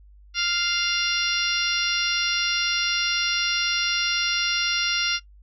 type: harmonic tone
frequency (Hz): 698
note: F5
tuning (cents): -1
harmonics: 2 / 3 / 4 / 5 / 6 / 7 / 8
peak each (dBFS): -29 / -30 / -26 / -30 / -30 / -32 / -29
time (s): 0.34-5.2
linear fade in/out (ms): 50
effects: noise-tail reverb RT60 0.1 s tail -19 dB re dry + added 50 Hz sine -47 dBFS peak until 5.42 s